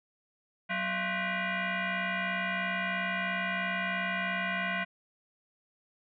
sine tone with frequency modulation, 249 Hz, B3, 14 cents sharp, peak -29 dBFS, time 0.69-4.85 s, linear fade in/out 20 ms, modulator 435 Hz, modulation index 5.4, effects none

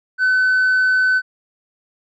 triangle tone with tanh clipping, 1513 Hz, F#6, 38 cents sharp, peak -13 dBFS, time 0.18-1.22 s, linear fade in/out 50 ms, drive 6 dB, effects none

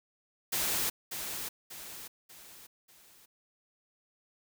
white noise with echo, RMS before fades -31 dBFS, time 0.52-0.9 s, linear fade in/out 10 ms, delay 590 ms, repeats 4, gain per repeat -7 dB, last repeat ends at 3.26 s, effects none

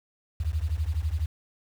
sine beating tone pair, 71.9 / 83.9 Hz, D2 / E2, -36 / +31 cents, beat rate 12 Hz, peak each -28 dBFS, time 0.4-1.26 s, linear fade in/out 5 ms, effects 8-bit

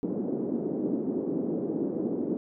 white band-pass noise, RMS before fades -30 dBFS, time 0.03-2.37 s, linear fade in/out 0 ms, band 200 to 380 Hz, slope 24 dB/octave, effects none

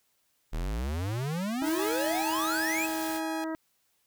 square exponential sweep, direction up, 36.71 to 2637 Hz, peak -30 dBFS, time 0.52-2.87 s, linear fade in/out 20 ms
white noise, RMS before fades -40 dBFS, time 1.62-3.21 s, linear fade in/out 50 ms
harmonic tone, 320.2 Hz, D#4, 50 cents sharp, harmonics 1 / 2 / 3 / 4 / 5 / 6, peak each -32 / -38 / -42 / -44 / -46 / -48 dBFS, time 1.62-3.55 s, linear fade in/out 0 ms
sawtooth tone with pitch glide, 841 to 828.9 Hz, G#5 to G#5, +22 to -4 cents, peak -32 dBFS, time 1.79-3.44 s, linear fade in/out 0 ms, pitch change -26 cents, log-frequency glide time 2.5-3.05 s
effects white hiss -72 dBFS RMS until 4.06 s

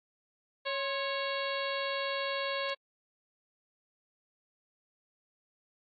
harmonic tone with a mistuned harmonic, 553 Hz, C#5, 4 cents flat, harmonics 1 / 2 / 3 / 4 / 5 / 6 / 7 / 8, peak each -35 / -38 / -40 / -41 / -42 / -43 / -43 / -44 dBFS, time 0.65-2.75 s, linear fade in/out 20 ms, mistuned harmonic 2, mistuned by -63 cents, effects AAC 48 kbps

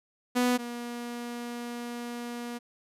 sawtooth tone pair in turn, 246.9 / 239.3 Hz, B3 / A#3, 0 / +46 cents, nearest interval minor second, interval 54 cents, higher first, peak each -19 / -31 dBFS, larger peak first, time 0.35-0.58 / 0.58-2.59 s, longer second, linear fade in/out 20 ms, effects resampled to 32000 Hz

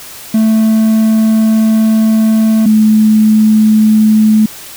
triangle / sine tone pair in turn, 220 / 216.1 Hz, A3 / A3, 0 / -31 cents, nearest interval unison, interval 31 cents, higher first, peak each -4 dBFS, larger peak neither, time 0.34-2.66 / 2.66-4.46 s, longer first, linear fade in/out 5 ms, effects white hiss -30 dBFS RMS until 4.76 s

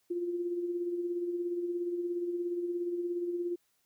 sine tone with tremolo, 349.2 Hz, F4, in tune, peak -29 dBFS, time 0.1-3.56 s, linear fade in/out 10 ms, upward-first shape sine, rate 17 Hz, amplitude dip 45%, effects white hiss -74 dBFS RMS until 3.85 s

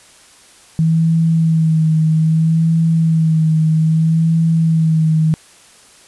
sine tone with vibrato, 160.8 Hz, E3, 43 cents flat, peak -10 dBFS, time 0.79-5.34 s, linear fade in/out 0 ms, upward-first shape sine, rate 0.62 Hz, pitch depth 31 cents each way, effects white hiss -45 dBFS RMS until 6.07 s + resampled to 24000 Hz

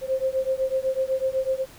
sine beating tone pair, 523 / 531 Hz, C5 / C5, -1 / +25 cents, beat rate 8 Hz, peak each -25 dBFS, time 0.01-1.66 s, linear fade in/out 50 ms, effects pink hiss -48 dBFS RMS until 1.78 s

